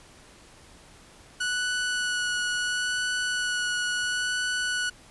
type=tone with vibrato; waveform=sawtooth; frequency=1474 Hz; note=F#6; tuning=7 cents flat; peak=-22 dBFS; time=1.4-4.9 s; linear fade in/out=10 ms; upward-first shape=sine; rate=0.73 Hz; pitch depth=12 cents each way; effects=pink hiss -52 dBFS RMS until 5.1 s + resampled to 24000 Hz